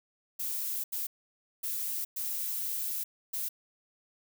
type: noise bursts at uneven times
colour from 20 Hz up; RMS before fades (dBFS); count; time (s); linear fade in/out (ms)
violet; -34; 5; 0.39-0.84 / 0.92-1.07 / 1.63-2.05 / 2.16-3.04 / 3.33-3.49; 10
effects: none